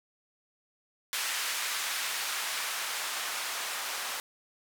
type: noise with band-pass filter sweep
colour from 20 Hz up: blue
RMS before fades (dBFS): -34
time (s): 1.13-4.2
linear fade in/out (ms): 0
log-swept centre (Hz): 1600 to 960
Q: 0.81
effects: none